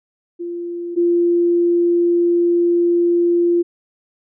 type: tone pair in turn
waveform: sine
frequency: 345.7 / 345.7 Hz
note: F4 / F4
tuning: -18 / -18 cents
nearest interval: unison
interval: 0 cents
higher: neither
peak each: -23 / -12 dBFS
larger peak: second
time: 0.39-0.96 / 0.96-3.63 s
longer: second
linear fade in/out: 20 ms
effects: none